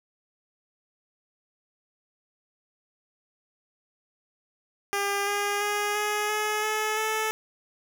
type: tone with pitch steps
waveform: 10% pulse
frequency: 401.7 / 407.3 / 413 / 418.8 / 424.6 / 430.5 / 436.5 Hz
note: G4 / G#4 / G#4 / G#4 / G#4 / A4 / A4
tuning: +42 / -34 / -10 / +15 / +38 / -38 / -14 cents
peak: -17 dBFS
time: 4.93-7.31 s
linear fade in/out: 0 ms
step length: 340 ms
effects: none